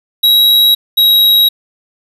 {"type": "tone pair in turn", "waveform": "square", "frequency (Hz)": [3856, 3834], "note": ["B7", "A#7"], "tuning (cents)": [-42, 48], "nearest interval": "unison", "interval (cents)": 10, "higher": "first", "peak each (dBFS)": -6, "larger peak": "neither", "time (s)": [[0.23, 0.75], [0.97, 1.49]], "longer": "neither", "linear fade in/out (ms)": 10, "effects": ["resampled to 32000 Hz", "7-bit"]}